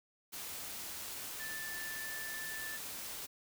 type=tone in noise; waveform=sine; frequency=1760 Hz; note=A6; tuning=in tune; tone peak=-42 dBFS; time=1.39-2.78 s; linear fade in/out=20 ms; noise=white; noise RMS=-44 dBFS; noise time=0.32-3.27 s; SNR=-1 dB; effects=none